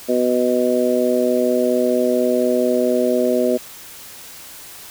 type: harmonic tone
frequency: 124.3 Hz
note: B2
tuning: 12 cents sharp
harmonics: 2 / 3 / 4 / 5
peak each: -20 / -20 / -20 / -20 dBFS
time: 0.08-3.58 s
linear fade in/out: 20 ms
effects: white hiss -38 dBFS RMS until 4.9 s